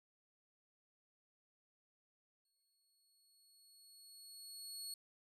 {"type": "tone with exponential growth", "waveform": "25% pulse", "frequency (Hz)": 4356, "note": "C#8", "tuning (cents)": -31, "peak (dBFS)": -39, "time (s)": [2.45, 4.94], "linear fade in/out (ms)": 2, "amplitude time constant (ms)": 540, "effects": []}